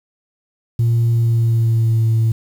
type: tone with pitch glide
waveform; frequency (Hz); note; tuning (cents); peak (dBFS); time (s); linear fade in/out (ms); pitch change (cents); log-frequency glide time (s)
sine; 116.54 to 112.64; A#2 to A2; 0 to +41; -10; 0.79-2.32; 5; -59; 1.09-2.02
effects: tanh soft clip ceiling -10 dBFS + 7-bit